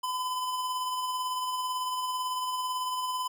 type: tone with tremolo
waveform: square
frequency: 1011 Hz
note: B5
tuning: 40 cents sharp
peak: -29 dBFS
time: 0.03-3.28 s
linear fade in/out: 10 ms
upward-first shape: sine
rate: 18 Hz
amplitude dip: 30%
effects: none